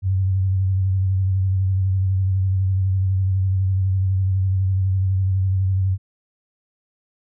sine tone with vibrato, 95 Hz, F#2, 46 cents sharp, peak -16 dBFS, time 0.02-5.98 s, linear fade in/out 50 ms, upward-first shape sine, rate 12 Hz, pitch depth 35 cents each way, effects none

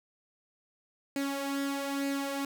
sawtooth tone with flanger, 277.8 Hz, C#4, 4 cents sharp, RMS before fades -33 dBFS, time 1.16-2.45 s, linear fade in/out 2 ms, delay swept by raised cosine 0.43 to 3.03 ms, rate 1.1 Hz, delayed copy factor +0.55, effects 9-bit

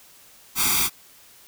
white noise with comb filter, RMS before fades -21 dBFS, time 0.55-0.9 s, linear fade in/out 50 ms, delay 0.85 ms, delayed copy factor +0.95, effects white hiss -51 dBFS RMS until 1.47 s

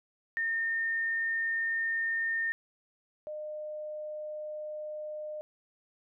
sine tone pair in turn, 1822 / 608 Hz, A#6 / D#5, -40 / -40 cents, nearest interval octave + perfect fifth, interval 1900 cents, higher first, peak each -28 / -36 dBFS, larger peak first, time 0.37-2.52 / 3.27-5.41 s, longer first, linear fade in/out 0 ms, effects none

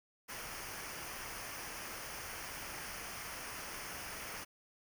pink noise with comb filter, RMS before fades -45 dBFS, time 0.28-4.45 s, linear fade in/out 20 ms, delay 0.26 ms, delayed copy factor -0.65, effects none

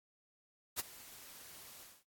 white noise with ADSR envelope, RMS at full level -34 dBFS, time 0.76-2.04 s, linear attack 37 ms, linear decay 16 ms, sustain -20 dB, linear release 230 ms, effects noise-tail reverb RT60 0.1 s tail -21 dB re dry + AAC 64 kbps

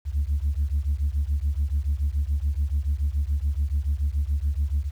sine beating tone pair, 68.7 / 75.7 Hz, C#2 / D#2, -15 / -47 cents, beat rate 7 Hz, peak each -23 / -24 dBFS, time 0.05-4.91 s, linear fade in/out 50 ms, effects tanh soft clip ceiling -17 dBFS + 9-bit

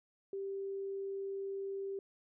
sine tone, 392 Hz, G4, in tune, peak -37 dBFS, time 0.33-1.99 s, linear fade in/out 2 ms, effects none

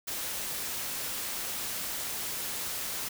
white noise, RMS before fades -35 dBFS, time 0.07-3.09 s, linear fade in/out 10 ms, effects none

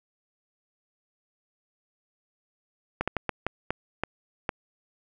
slowing click train, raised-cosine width 0.5 ms, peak -11 dBFS, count 8, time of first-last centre 3.01-4.492 s, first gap 66 ms, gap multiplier 1.38, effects none

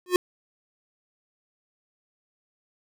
square tone with exponential growth, 360.9 Hz, F#4, 43 cents flat, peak -13 dBFS, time 0.06-0.16 s, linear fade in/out 1 ms, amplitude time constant 20 ms, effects none

